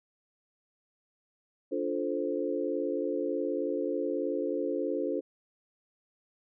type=chord; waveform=sine; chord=D minor seventh; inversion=none; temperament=equal with one note detuned; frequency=290.6 / 349.2 / 440 / 523.3 Hz; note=D4 / F4 / A4 / C5; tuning=-18 / 0 / 0 / 0 cents; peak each=-34 dBFS; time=1.71-5.21 s; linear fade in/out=20 ms; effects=none